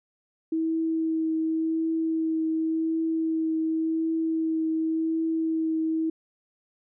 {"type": "tone with vibrato", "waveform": "sine", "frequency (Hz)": 322, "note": "E4", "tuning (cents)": -41, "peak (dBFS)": -23, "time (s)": [0.52, 6.1], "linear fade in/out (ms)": 5, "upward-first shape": "triangle", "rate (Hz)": 0.9, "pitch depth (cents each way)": 15, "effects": []}